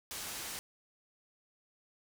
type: low-pass noise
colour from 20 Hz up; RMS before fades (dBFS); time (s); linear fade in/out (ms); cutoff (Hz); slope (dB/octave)
white; -42; 0.11-0.59; 0; 11000; 12
effects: none